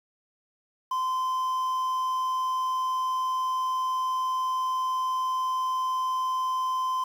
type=tone with quantisation; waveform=triangle; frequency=1031 Hz; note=C6; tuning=26 cents flat; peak=-23 dBFS; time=0.91-7.04 s; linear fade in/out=5 ms; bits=8; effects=none